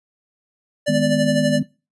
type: tone with tremolo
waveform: square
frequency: 586 Hz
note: D5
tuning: 4 cents flat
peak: -17 dBFS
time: 0.86-1.6 s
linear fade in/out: 20 ms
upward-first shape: sine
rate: 12 Hz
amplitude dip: 60%
type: chord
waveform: sine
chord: G# minor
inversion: second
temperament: just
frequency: 155.74 / 207.7 / 249.2 Hz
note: D#3 / G#3 / B3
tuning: +2 / 0 / +16 cents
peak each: -22 / -22 / -20 dBFS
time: 0.88-1.63 s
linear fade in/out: 10 ms
effects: noise-tail reverb RT60 0.3 s tail -19 dB re dry + resampled to 24000 Hz